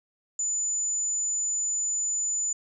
sine tone, 7000 Hz, A8, 10 cents flat, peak -25 dBFS, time 0.39-2.53 s, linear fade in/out 5 ms, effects none

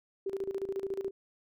sine tone with tremolo, 389.6 Hz, G4, 11 cents flat, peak -30 dBFS, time 0.26-1.11 s, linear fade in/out 5 ms, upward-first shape square, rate 14 Hz, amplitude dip 75%, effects none

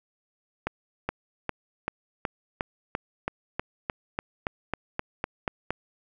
accelerating click train, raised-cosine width 0.5 ms, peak -12 dBFS, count 17, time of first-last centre 0.67-5.706 s, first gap 420 ms, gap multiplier 0.96, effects none

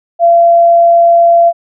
sine tone, 682 Hz, F5, 41 cents flat, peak -3 dBFS, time 0.19-1.53 s, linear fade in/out 50 ms, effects none

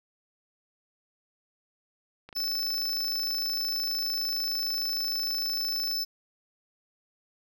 click train, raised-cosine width 0.3 ms, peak -29 dBFS, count 97, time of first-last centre 2.29-5.913 s, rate 26.5 Hz
square tone, 5274 Hz, E8, in tune, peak -28 dBFS, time 2.35-6.05 s, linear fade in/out 20 ms
effects none

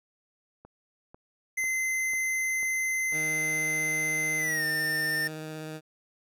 click train, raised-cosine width 1 ms, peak -34 dBFS, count 6, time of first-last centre 0.65-3.125 s, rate 2.02 Hz
square tone with pitch glide, 2062 to 1805.5 Hz, C7 to A6, -26 to +44 cents, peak -27 dBFS, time 1.57-5.28 s, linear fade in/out 10 ms, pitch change -230 cents, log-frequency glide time 4.38-4.65 s
15% pulse tone with vibrato, 156.1 Hz, D#3, 6 cents sharp, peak -30 dBFS, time 3.11-5.81 s, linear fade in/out 50 ms, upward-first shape sine, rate 16 Hz, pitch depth 10 cents each way
effects none

